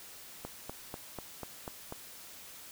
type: click train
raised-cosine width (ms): 1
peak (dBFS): -25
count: 7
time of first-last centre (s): 0.45-1.924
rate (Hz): 4.07
effects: white hiss -50 dBFS RMS until 2.71 s